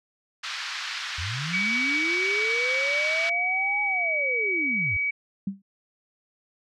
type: band-pass noise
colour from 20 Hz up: pink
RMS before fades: -33 dBFS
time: 0.43-3.3 s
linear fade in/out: 10 ms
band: 1300 to 5200 Hz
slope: 24 dB/octave
type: linear two-way sweep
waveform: sine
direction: up then down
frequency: 75.6 to 830.6 to 75.6 Hz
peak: -30 dBFS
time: 1.18-4.97 s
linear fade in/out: 5 ms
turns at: 3.82 s
type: tone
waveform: sine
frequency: 2270 Hz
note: C#7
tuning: 41 cents sharp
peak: -23 dBFS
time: 1.53-5.11 s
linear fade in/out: 10 ms
type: tone with exponential decay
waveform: sine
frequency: 196 Hz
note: G3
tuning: in tune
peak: -22 dBFS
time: 5.47-5.62 s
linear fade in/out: 5 ms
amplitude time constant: 31 ms
effects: none